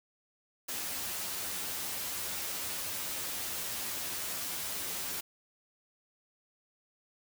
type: noise with comb filter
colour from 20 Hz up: white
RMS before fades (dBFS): -37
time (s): 0.68-5.21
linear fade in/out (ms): 10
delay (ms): 11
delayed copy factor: +0.65
effects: none